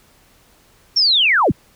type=linear sweep; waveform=sine; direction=down; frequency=5588 to 42.92 Hz; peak=-11 dBFS; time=0.96-1.52 s; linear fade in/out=10 ms; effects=pink hiss -53 dBFS RMS until 1.75 s